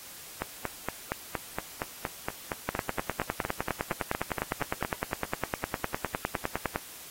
two click trains, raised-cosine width 0.5 ms, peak -15 / -13 dBFS, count 20 / 41, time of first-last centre 0.42-4.849 / 2.69-6.759 s, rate 4.29 / 9.83 Hz, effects white hiss -46 dBFS RMS until 7.1 s + AAC 48 kbps

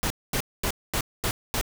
pink noise bursts, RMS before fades -26 dBFS, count 6, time 0.03-1.612 s, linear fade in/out 0 ms, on 72 ms, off 230 ms, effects none

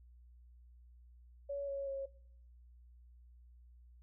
sine tone with pitch steps, 563 / 554.3 / 545.7 Hz, C#5 / C#5 / C#5, +27 / 0 / -27 cents, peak -37 dBFS, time 1.49-2.06 s, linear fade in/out 10 ms, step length 190 ms, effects noise-tail reverb RT60 0.7 s tail -22 dB re dry + added 60 Hz sine -57 dBFS peak until 4.02 s

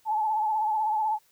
sine tone with vibrato, 863 Hz, A5, 34 cents flat, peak -23 dBFS, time 0.05-1.19 s, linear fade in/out 50 ms, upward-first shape sine, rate 16 Hz, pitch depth 49 cents each way, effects white hiss -64 dBFS RMS until 1.31 s

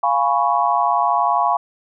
sine chord, C# dominant seventh, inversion first, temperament equal, 698.5 / 830.6 / 987.8 / 1108.7 Hz, E#5 / G#5 / B5 / C#6, 0 / 0 / 0 / 0 cents, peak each -20 dBFS, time 0.03-1.57 s, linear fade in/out 5 ms, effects none

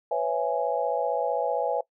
sine chord, C# minor seventh, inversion third, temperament just, 498.9 / 554.4 / 665.2 / 831.5 Hz, B4 / C#5 / E5 / G#5, +17 / 0 / +16 / +2 cents, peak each -29 dBFS, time 0.11-1.81 s, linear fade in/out 5 ms, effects noise-tail reverb RT60 0.1 s tail -21 dB re dry

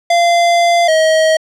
square tone pair in turn, 689 / 634.7 Hz, F5 / D#5, -24 / +34 cents, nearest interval minor second, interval 142 cents, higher first, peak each -9 dBFS, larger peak neither, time 0.1-0.88 / 0.88-1.37 s, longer first, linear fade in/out 5 ms, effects low-pass 7000 Hz 12 dB/octave

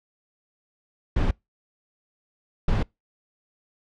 brown noise bursts at uneven times, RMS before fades -21 dBFS, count 2, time 1.16-1.31 / 2.68-2.83 s, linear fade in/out 5 ms, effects noise-tail reverb RT60 0.2 s tail -26 dB re dry + low-pass 4000 Hz 12 dB/octave

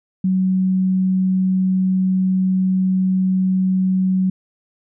sine tone, 187.2 Hz, F#3, 20 cents sharp, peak -14 dBFS, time 0.24-4.3 s, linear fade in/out 5 ms, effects none

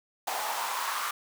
pink noise with high-pass filter sweep, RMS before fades -32 dBFS, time 0.27-1.11 s, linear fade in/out 5 ms, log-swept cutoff 750 to 1200 Hz, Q 4, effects none

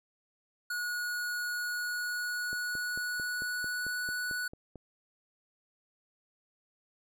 square tone with pitch glide, 1454 to 1476 Hz, F#6 to F#6, -31 to -5 cents, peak -33 dBFS, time 0.7-4.48 s, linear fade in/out 5 ms, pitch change +26 cents, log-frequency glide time 1.59-4.05 s
click train, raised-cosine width 2 ms, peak -32 dBFS, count 11, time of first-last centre 2.53-4.757 s, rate 4.49 Hz
effects none

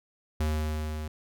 square tone with level ramp, 77 Hz, D#2, 17 cents flat, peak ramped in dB -25 to -34 dBFS, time 0.4-1.08 s, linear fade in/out 5 ms, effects none

